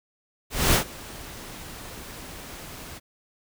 pink noise with ADSR envelope, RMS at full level -18 dBFS, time 0.5-3 s, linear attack 240 ms, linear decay 98 ms, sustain -22 dB, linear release 31 ms, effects none

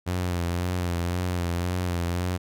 sawtooth tone with vibrato, 88.2 Hz, F2, 18 cents sharp, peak -21 dBFS, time 0.06-2.38 s, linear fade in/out 20 ms, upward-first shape sine, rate 1.9 Hz, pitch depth 45 cents each way, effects none

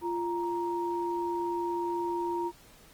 sine tone pair together, 346.4 / 936 Hz, F4 / A#5, -14 / +7 cents, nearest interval octave + perfect fourth, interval 1721 cents, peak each -31 / -32 dBFS, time 0.01-2.52 s, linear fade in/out 50 ms, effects pink hiss -56 dBFS RMS until 2.93 s + Opus 24 kbps

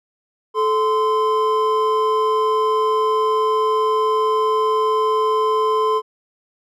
triangle tone pair together, 434.8 / 1034.1 Hz, A4 / C6, -21 / -21 cents, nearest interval octave + minor third, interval 1500 cents, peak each -16 dBFS, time 0.54-6.02 s, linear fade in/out 50 ms, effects none

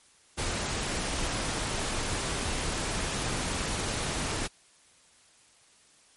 pink noise, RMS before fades -31 dBFS, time 0.37-4.48 s, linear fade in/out 20 ms, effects white hiss -60 dBFS RMS until 6.16 s + MP3 48 kbps

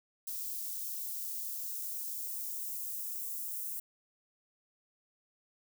violet noise with high-pass filter sweep, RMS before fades -39 dBFS, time 0.27-3.8 s, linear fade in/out 5 ms, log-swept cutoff 4200 to 7500 Hz, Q 0.93, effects none

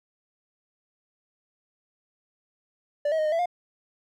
triangle tone with pitch steps, 585 / 638 / 620 / 612 / 665 / 708 Hz, D5 / D#5 / D#5 / D#5 / E5 / F5, -7 / +43 / -6 / -29 / +15 / +23 cents, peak -20 dBFS, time 3.05-3.458 s, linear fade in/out 5 ms, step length 68 ms, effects none

